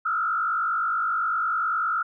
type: tone with frequency modulation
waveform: sine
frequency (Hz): 1346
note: E6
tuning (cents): +36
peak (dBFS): -22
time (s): 0.05-2.03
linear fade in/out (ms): 10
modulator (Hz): 49.7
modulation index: 1.5
effects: none